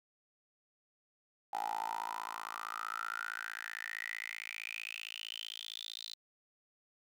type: tone with high-pass filter sweep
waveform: 10% pulse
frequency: 55.4 Hz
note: A1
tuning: 13 cents sharp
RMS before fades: -42 dBFS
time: 1.53-6.15 s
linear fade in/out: 5 ms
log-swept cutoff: 800 to 4000 Hz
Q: 9.5
effects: none

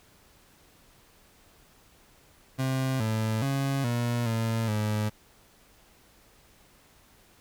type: tone with pitch steps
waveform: 30% pulse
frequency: 131.8 / 110.1 / 137.3 / 119.5 / 113.3 / 106.6 Hz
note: C3 / A2 / C#3 / A#2 / A#2 / G#2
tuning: +13 / +2 / -16 / +43 / -49 / +46 cents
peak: -23 dBFS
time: 2.58-5.1 s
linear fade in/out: 20 ms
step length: 420 ms
effects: pink hiss -59 dBFS RMS until 7.4 s

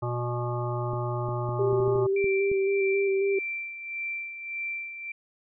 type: harmonic tone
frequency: 121.2 Hz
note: B2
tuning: 32 cents flat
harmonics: 1 / 3 / 5 / 7 / 9 / 10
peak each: -29 / -34 / -36 / -37 / -39 / -39 dBFS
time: 0.02-2.07 s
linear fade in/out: 10 ms
type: clicks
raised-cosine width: 3 ms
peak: -25 dBFS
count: 9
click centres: 0.934 / 1.288 / 1.491 / 1.73 / 1.802 / 1.879 / 1.956 / 2.243 / 2.516 s
type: tone with vibrato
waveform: sine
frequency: 392 Hz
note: G4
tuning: in tune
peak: -22 dBFS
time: 1.59-3.39 s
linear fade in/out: 5 ms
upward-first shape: square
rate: 3.7 Hz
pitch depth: 17 cents each way
type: tone with tremolo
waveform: sine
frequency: 2349 Hz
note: D7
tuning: in tune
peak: -29 dBFS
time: 2.16-5.12 s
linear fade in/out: 5 ms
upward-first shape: sine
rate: 1.7 Hz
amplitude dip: 60%
effects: none

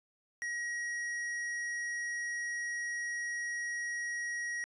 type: tone with hard clipping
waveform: sine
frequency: 1900 Hz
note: A#6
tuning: 33 cents sharp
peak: -36 dBFS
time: 0.42-4.64 s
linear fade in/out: 0 ms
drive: 8 dB
effects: resampled to 24000 Hz

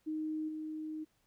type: tone with level steps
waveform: sine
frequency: 311.1 Hz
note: D#4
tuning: in tune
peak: -34 / -38 dBFS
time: 0.06-1.05 s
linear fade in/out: 20 ms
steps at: 0.48 s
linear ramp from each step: 10 ms
effects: pink hiss -75 dBFS RMS until 1.26 s

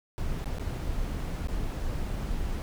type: noise with dropouts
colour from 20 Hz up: brown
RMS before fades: -31 dBFS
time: 0.18-2.62 s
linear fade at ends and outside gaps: 0 ms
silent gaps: 0.443-0.458 / 0.584-0.596 / 1.472-1.484 s
effects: none

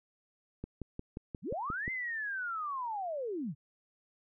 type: click train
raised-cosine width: 3 ms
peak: -26 dBFS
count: 8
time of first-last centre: 0.64-1.879 s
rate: 5.65 Hz
type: linear two-way sweep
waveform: sine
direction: up then down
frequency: 119.3 to 2095 to 119.3 Hz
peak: -34 dBFS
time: 1.42-3.55 s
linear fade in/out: 50 ms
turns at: 1.91 s
effects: none

